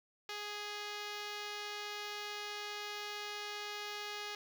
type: tone with notch filter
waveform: 5% pulse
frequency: 415.3 Hz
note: G#4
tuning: in tune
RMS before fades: -43 dBFS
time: 0.29-4.35 s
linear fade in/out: 2 ms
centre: 12000 Hz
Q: 0.75
effects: none